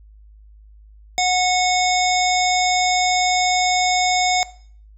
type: harmonic tone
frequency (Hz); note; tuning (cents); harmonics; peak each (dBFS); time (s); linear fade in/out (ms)
731; F#5; -21; 1 / 3 / 5 / 7 / 9 / 10; -18 / -23 / -25 / -26 / -28 / -28; 1.18-4.43; 0
effects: noise-tail reverb RT60 0.5 s tail -17 dB re dry + added 52 Hz sine -43 dBFS peak until 4.97 s